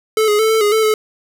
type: tone with pitch steps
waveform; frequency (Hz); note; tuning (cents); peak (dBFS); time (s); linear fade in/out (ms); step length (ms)
square; 436.5 / 417.5 / 440.1 / 443 / 414.2 / 439.9 / 431.3; A4 / G#4 / A4 / A4 / G#4 / A4 / A4; -14 / +9 / 0 / +12 / -5 / 0 / -35; -12; 0.17-0.94; 2; 110
effects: none